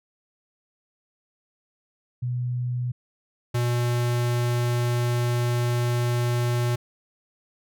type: tone pair in turn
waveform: sine / square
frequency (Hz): 123.47 / 120.86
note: B2 / B2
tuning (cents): 0 / -37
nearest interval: unison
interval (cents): 37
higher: first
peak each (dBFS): -24 / -22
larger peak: second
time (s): 2.22-2.92 / 3.54-6.76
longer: second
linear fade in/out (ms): 10
effects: none